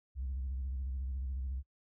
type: tone with vibrato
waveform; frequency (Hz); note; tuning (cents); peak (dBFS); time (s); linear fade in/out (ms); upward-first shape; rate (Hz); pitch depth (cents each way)
sine; 65.7; C2; +8; -33; 0.15-1.63; 50; square; 14; 87
effects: noise-tail reverb RT60 0.1 s tail -25 dB re dry + tanh soft clip ceiling -32 dBFS